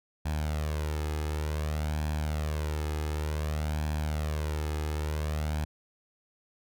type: tone with flanger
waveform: sawtooth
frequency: 76.2 Hz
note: D#2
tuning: 36 cents flat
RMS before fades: -31 dBFS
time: 0.25-5.65 s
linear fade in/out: 10 ms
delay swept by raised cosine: 1.2 to 2.4 ms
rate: 0.55 Hz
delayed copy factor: +0.55
effects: none